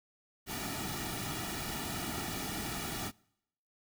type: noise with comb filter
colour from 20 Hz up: pink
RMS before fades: -38 dBFS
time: 0.46-3.12 s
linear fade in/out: 50 ms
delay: 1.9 ms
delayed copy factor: -0.7
effects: noise-tail reverb RT60 0.8 s tail -26 dB re dry